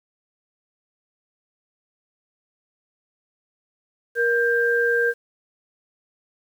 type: tone pair together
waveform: sine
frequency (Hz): 471.9 / 1587.3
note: A#4 / G6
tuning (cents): +21 / +21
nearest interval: octave + major sixth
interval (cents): 2100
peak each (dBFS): -20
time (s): 4.15-5.14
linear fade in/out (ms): 50
effects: 8-bit